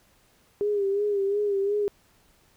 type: tone with vibrato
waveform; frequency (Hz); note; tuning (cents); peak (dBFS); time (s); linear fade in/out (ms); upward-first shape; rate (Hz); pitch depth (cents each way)
sine; 403.8; G#4; -49; -22; 0.61-1.88; 0; sine; 2.8; 56
effects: pink hiss -62 dBFS RMS until 2.56 s